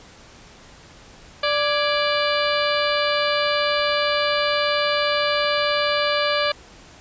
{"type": "harmonic tone with a mistuned harmonic", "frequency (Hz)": 587, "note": "D5", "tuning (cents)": -1, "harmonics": [1, 2, 3, 4, 5, 6, 7, 8], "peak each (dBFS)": [-22, -25, -27, -28, -29, -30, -30, -31], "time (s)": [1.43, 6.52], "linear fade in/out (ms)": 5, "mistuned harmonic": 3, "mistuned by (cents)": -94, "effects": ["pink hiss -46 dBFS RMS until 7 s", "resampled to 16000 Hz"]}